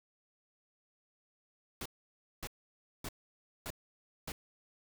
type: noise bursts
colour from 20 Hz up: pink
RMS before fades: -41 dBFS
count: 5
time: 1.81-4.32 s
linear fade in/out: 2 ms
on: 46 ms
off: 570 ms
effects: none